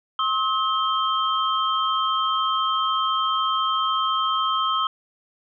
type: tone cluster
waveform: sine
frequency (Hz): 1071 / 1285 / 3155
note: C6 / E6 / G7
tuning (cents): +40 / -45 / +10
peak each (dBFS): -25 / -22 / -27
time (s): 0.19-4.87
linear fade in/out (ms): 2
effects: none